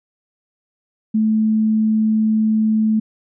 sine tone, 217.9 Hz, A3, 17 cents flat, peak -13 dBFS, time 1.14-3 s, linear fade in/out 10 ms, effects none

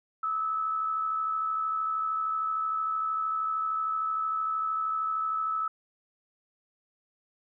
sine tone pair together, 1229 / 1302.1 Hz, D#6 / E6, -22 / -22 cents, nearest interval minor second, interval 100 cents, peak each -39 / -27 dBFS, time 0.23-5.68 s, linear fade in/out 5 ms, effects none

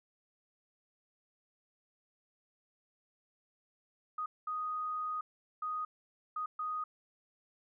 sine tone bursts at uneven times, 1244.5 Hz, D#6, in tune, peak -34 dBFS, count 5, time 4.18-4.26 / 4.47-5.21 / 5.62-5.85 / 6.36-6.46 / 6.59-6.84 s, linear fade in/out 5 ms, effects none

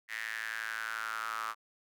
square tone with high-pass filter sweep, 55.7 Hz, A1, 22 cents sharp, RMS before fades -38 dBFS, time 0.08-1.55 s, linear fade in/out 50 ms, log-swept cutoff 1900 to 1200 Hz, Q 6.9, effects none

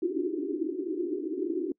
pink band-pass noise, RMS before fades -31 dBFS, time 0.02-1.72 s, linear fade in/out 5 ms, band 290 to 390 Hz, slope 96 dB/octave, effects noise-tail reverb RT60 0.1 s tail -25 dB re dry

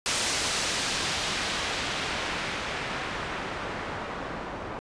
white noise with low-pass filter sweep, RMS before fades -31 dBFS, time 0.06-4.79 s, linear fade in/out 0 ms, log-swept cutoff 7600 to 970 Hz, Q 0.73, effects resampled to 22050 Hz

